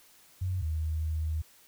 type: tone pair in turn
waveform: sine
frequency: 92 / 78.65 Hz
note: F#2 / D#2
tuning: -9 / +19 cents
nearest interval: minor third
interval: 272 cents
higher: first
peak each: -28 dBFS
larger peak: neither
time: 0.41-0.62 / 0.62-1.42 s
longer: second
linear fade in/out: 10 ms
effects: white hiss -59 dBFS RMS until 1.67 s